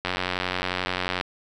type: click train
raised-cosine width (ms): 0.3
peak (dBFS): -9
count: 107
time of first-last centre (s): 0.05-1.211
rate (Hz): 91.3
effects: none